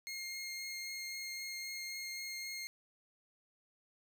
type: tone with vibrato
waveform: 20% pulse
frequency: 2135 Hz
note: C7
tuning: 34 cents sharp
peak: -36 dBFS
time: 0.07-2.67 s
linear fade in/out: 0 ms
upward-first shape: triangle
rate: 3.8 Hz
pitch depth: 11 cents each way
effects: none